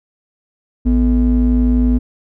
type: ring-modulated tone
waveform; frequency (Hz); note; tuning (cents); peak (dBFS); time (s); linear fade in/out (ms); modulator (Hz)
triangle; 96; G2; -36; -5; 0.85-1.99; 20; 152
effects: none